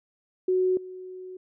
sine tone with level steps, 369.9 Hz, F#4, in tune, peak -20 / -37 dBFS, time 0.48-1.37 s, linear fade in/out 5 ms, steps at 0.77 s, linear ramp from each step 2 ms, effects none

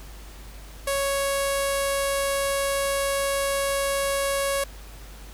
sawtooth tone with low-pass filter, 554.4 Hz, C#5, in tune, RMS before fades -25 dBFS, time 0.87-4.64 s, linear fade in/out 5 ms, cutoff 11000 Hz, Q 2.7, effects added 50 Hz sine -40 dBFS peak until 5.33 s + pink hiss -47 dBFS RMS until 5.33 s

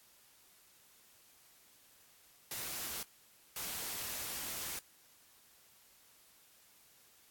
white noise bursts at uneven times, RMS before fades -41 dBFS, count 2, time 2.51-3.03 / 3.56-4.79 s, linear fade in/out 2 ms, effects white hiss -64 dBFS RMS until 7.3 s + AAC 64 kbps

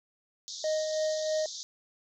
white band-pass noise, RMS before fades -41 dBFS, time 0.48-1.63 s, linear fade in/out 0 ms, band 3500 to 6800 Hz, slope 96 dB/octave
triangle tone with tremolo, 622 Hz, D#5, 1 cent flat, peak -24 dBFS, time 0.64-1.46 s, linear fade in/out 2 ms, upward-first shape sine, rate 3.1 Hz, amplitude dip 40%
effects none

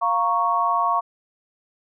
sine chord, Bb minor, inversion second, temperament equal, 698.5 / 932.3 / 1108.7 Hz, F5 / Bb5 / Db6, 0 / 0 / 0 cents, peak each -24 / -24 / -20 dBFS, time 0.01-1.01 s, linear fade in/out 20 ms, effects none

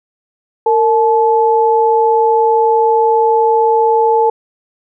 sine tone pair together, 457.7 / 864 Hz, A#4 / A5, -32 / -32 cents, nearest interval major seventh, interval 1100 cents, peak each -11 dBFS, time 0.66-4.3 s, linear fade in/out 5 ms, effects none

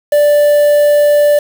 triangle tone with quantisation, 587.3 Hz, D5, in tune, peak -4 dBFS, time 0.12-1.39 s, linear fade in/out 5 ms, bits 4, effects none

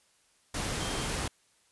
sine tone in noise, 3162 Hz, G7, 14 cents sharp, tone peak -43 dBFS, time 0.8-1.06 s, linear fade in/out 5 ms, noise pink, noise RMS -33 dBFS, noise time 0.54-1.28 s, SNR -13 dB, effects white hiss -67 dBFS RMS until 1.71 s + resampled to 24000 Hz

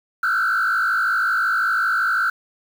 sine tone with frequency modulation, 1442 Hz, F#6, 45 cents flat, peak -15 dBFS, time 0.23-2.3 s, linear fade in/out 5 ms, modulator 52.7 Hz, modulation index 2.2, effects tanh soft clip ceiling -15 dBFS + 7-bit

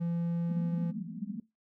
triangle tone, 170 Hz, F3, 46 cents flat, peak -27 dBFS, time 0-0.92 s, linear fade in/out 20 ms
pink band-pass noise, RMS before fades -39 dBFS, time 0.49-1.4 s, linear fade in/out 2 ms, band 170 to 240 Hz, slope 96 dB/octave
effects noise-tail reverb RT60 0.2 s tail -19 dB re dry

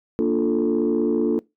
sine chord, Bb major seventh, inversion none, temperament equal, 233.1 / 293.7 / 349.2 / 440 Hz, Bb3 / D4 / F4 / A4, 0 / 0 / 0 / 0 cents, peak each -22 dBFS, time 0.19-1.39 s, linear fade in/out 0 ms, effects noise-tail reverb RT60 0.2 s tail -22 dB re dry + tanh soft clip ceiling -12 dBFS

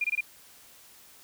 sine tone bursts, 2413 Hz, D7, 46 cents sharp, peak -24 dBFS, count 4, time 0.01-0.208 s, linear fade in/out 5 ms, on 33 ms, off 22 ms, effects white hiss -54 dBFS RMS until 1.23 s

